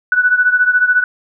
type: beating tone pair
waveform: sine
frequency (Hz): 1480 / 1494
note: F#6 / F#6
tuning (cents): 0 / +16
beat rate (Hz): 14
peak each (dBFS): -11 / -15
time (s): 0.12-1.04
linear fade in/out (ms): 2
effects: none